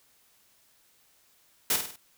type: noise with echo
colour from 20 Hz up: white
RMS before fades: -25 dBFS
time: 1.7-1.76 s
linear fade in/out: 2 ms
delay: 50 ms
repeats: 4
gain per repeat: -6 dB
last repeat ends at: 1.96 s
effects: white hiss -64 dBFS RMS until 2.17 s